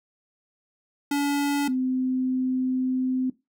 square / sine tone pair in turn, 285.4 / 257.2 Hz, D4 / C4, -49 / -30 cents, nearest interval major second, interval 181 cents, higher first, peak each -22 dBFS, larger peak neither, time 1.11-1.68 / 1.68-3.3 s, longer second, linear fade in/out 5 ms, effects noise-tail reverb RT60 0.2 s tail -17 dB re dry

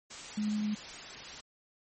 sine tone in noise, 211.1 Hz, G#3, 29 cents sharp, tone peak -29 dBFS, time 0.37-0.75 s, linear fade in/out 10 ms, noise white, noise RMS -44 dBFS, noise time 0.1-1.41 s, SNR +12 dB, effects MP3 32 kbps

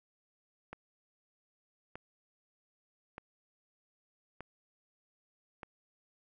click train, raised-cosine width 0.5 ms, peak -28 dBFS, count 5, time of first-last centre 0.73-5.632 s, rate 0.816 Hz, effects none

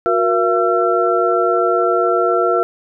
sine tone cluster, 364.1 / 471.7 / 676 / 1348 Hz, F#4 / A#4 / E5 / E6, -28 / +20 / +43 / +38 cents, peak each -18 dBFS, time 0.06-2.63 s, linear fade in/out 0 ms, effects none

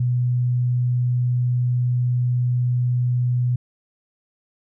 sine tone, 123.47 Hz, B2, in tune, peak -17 dBFS, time 0-3.56 s, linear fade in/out 5 ms, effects none

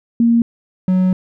sine / triangle tone pair in turn, 233.1 / 185.01 Hz, A#3 / F#3, 0 / 0 cents, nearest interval major third, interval 400 cents, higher first, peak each -9 dBFS, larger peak neither, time 0.2-0.42 / 0.88-1.13 s, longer second, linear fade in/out 2 ms, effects none

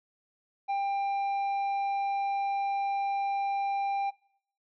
sine tone with tanh clipping, 794 Hz, G5, 22 cents sharp, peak -28 dBFS, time 0.68-4.11 s, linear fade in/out 20 ms, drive 6 dB, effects noise-tail reverb RT60 0.7 s tail -24 dB re dry

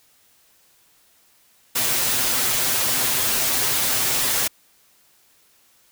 white noise with comb filter, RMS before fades -21 dBFS, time 1.75-4.48 s, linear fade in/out 10 ms, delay 7.8 ms, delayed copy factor +0.8, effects white hiss -58 dBFS RMS until 5.91 s

